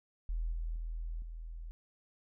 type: tone with level steps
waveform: sine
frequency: 40.98 Hz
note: E1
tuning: 9 cents flat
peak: -32 / -34 / -36 / -41 dBFS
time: 0.29-1.71 s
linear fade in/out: 0 ms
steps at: 0.52 / 0.76 / 1.22 s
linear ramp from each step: 2 ms
effects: none